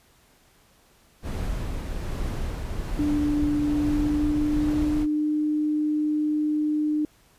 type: noise with tremolo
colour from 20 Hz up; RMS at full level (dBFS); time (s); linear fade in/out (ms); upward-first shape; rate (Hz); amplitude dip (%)
brown; -28; 1.22-5.07; 50; triangle; 1.2; 30
type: tone with pitch glide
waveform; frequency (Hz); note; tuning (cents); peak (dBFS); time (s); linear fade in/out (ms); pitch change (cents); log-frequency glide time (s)
sine; 294.8 to 302.6; D4 to D#4; +7 to -48; -21; 2.99-7.05; 2; +45; 3.7-5.3
effects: pink hiss -59 dBFS RMS until 7.38 s + resampled to 32000 Hz